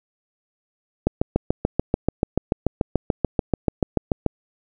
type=click train; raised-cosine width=2 ms; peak=-4 dBFS; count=23; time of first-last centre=1.07-4.263 s; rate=6.89 Hz; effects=none